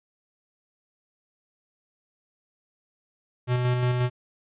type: tone with tremolo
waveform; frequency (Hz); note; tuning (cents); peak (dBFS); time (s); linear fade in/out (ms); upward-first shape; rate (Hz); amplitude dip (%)
square; 124.1; B2; +9; -21; 3.47-4.1; 50; square; 5.6; 30
effects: resampled to 8000 Hz